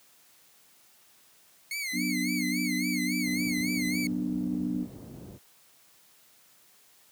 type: tone with vibrato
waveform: sawtooth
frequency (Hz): 2167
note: C#7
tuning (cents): -40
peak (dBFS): -28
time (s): 1.71-4.07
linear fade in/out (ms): 2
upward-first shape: sine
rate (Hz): 3.6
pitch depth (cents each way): 120
type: chord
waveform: sine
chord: B minor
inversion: second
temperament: equal with one note detuned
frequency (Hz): 185 / 246.9 / 298.5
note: F#3 / B3 / D4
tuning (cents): 0 / 0 / +28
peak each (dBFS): -33 / -31 / -32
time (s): 1.92-4.87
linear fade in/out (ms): 50
type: low-pass noise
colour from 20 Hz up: pink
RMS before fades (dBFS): -42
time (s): 3.21-5.39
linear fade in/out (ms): 50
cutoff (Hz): 360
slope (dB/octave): 12
effects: white hiss -60 dBFS RMS until 7.11 s + high-pass 100 Hz 12 dB/octave